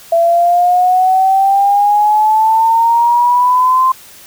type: exponential sweep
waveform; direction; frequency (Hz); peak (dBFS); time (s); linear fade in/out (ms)
sine; up; 668 to 1046.5; -7; 0.12-3.92; 5
effects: white hiss -38 dBFS RMS until 4.26 s